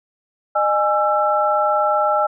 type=tone cluster; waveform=sine; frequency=609 / 828 / 1336 Hz; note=D#5 / G#5 / E6; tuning=-37 / -5 / +23 cents; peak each=-19 dBFS; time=0.55-2.27 s; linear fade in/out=10 ms; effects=none